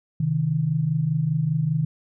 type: tone pair together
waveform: sine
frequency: 132.27 / 157.3 Hz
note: C3 / D#3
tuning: +19 / +19 cents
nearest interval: minor third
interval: 300 cents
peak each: -25 / -21 dBFS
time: 0.2-1.85 s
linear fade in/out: 5 ms
effects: none